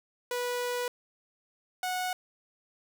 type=tone pair in turn; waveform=sawtooth; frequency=490 / 734.2 Hz; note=B4 / F#5; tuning=-14 / -14 cents; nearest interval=perfect fifth; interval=700 cents; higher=second; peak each=-26 dBFS; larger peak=neither; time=0.31-0.88 / 1.83-2.13 s; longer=first; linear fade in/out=2 ms; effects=none